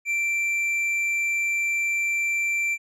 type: tone with tanh clipping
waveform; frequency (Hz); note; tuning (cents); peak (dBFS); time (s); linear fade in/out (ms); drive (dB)
sine; 2349; D7; 0; -23; 0.05-2.78; 50; 6
effects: none